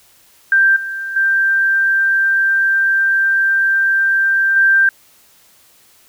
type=tone with level steps; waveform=sine; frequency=1576 Hz; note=G6; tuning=9 cents sharp; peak=-8 / -21 / -11 / -8 dBFS; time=0.52-4.89 s; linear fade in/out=2 ms; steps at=0.76 / 1.16 / 4.56 s; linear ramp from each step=5 ms; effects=white hiss -50 dBFS RMS until 6.08 s